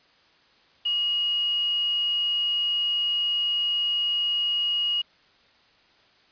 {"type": "tone with quantisation", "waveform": "sine", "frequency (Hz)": 2882, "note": "F#7", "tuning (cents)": -46, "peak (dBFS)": -22, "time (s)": [0.85, 5.02], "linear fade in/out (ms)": 10, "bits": 7, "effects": ["white hiss -59 dBFS RMS until 6.31 s", "resampled to 11025 Hz"]}